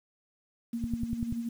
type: tone with tremolo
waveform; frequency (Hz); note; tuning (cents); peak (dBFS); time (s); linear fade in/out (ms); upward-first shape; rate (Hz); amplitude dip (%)
sine; 233.1; A#3; 0; -29; 0.73-1.49; 5; sine; 11; 50
type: click train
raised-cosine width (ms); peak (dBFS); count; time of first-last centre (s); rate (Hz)
5; -21; 6; 0.84-1.325; 10.3
effects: 9-bit